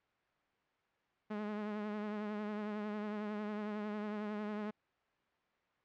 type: tone with vibrato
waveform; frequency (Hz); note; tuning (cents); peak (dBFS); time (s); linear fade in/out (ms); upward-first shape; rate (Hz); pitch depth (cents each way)
sawtooth; 210.1; G#3; +20; -34; 1.3-4.71; 10; triangle; 11; 43
effects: white hiss -75 dBFS RMS until 5.84 s + low-pass 2000 Hz 12 dB/octave